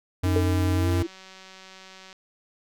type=tone; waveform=square; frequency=91 Hz; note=F#2; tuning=28 cents flat; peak=-22 dBFS; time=0.23-1.03 s; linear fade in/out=10 ms
type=tone with pitch glide; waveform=sine; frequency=310.7 to 336.9 Hz; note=D#4 to E4; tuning=-2 to +38 cents; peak=-27 dBFS; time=0.25-1.07 s; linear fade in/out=10 ms; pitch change=+140 cents; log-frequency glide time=0.75-0.87 s
type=tone with exponential decay; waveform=sine; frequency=449.1 Hz; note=A4; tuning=35 cents sharp; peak=-19 dBFS; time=0.36-0.64 s; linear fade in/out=1 ms; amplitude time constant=60 ms
type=click train; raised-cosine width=0.2 ms; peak=-29 dBFS; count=235; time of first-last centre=0.89-2.128 s; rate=189 Hz
effects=none